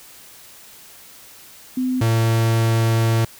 sine / 45% pulse tone pair in turn, 255.2 / 113.68 Hz, C4 / A#2, -43 / -43 cents, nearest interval octave + major second, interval 1400 cents, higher first, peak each -18 / -15 dBFS, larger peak second, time 1.77-2.01 / 2.01-3.25 s, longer second, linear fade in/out 5 ms, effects white hiss -44 dBFS RMS until 3.39 s

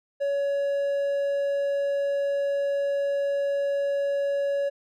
triangle tone, 562 Hz, C#5, 24 cents sharp, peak -21 dBFS, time 0.2-4.7 s, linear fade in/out 20 ms, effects none

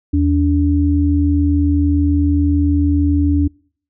sine tone pair together, 80.9 / 287.9 Hz, E2 / D4, -32 / -34 cents, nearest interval octave + minor seventh, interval 2198 cents, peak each -14 dBFS, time 0.13-3.48 s, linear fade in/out 10 ms, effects noise-tail reverb RT60 0.5 s tail -26 dB re dry

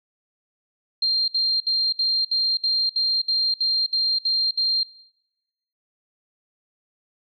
sine tone bursts, 4186 Hz, C8, in tune, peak -18 dBFS, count 12, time 1.02-4.833 s, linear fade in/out 5 ms, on 260 ms, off 63 ms, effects noise-tail reverb RT60 1.0 s tail -23 dB re dry

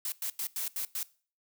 blue noise bursts at uneven times, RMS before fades -34 dBFS, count 6, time 0.05-0.12 / 0.22-0.3 / 0.39-0.47 / 0.56-0.68 / 0.76-0.85 / 0.95-1.03 s, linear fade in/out 2 ms, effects noise-tail reverb RT60 0.4 s tail -20 dB re dry

